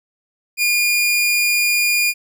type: tone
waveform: sawtooth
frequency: 2425 Hz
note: D#7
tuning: 45 cents flat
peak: -11 dBFS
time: 0.57-2.14 s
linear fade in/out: 50 ms
effects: none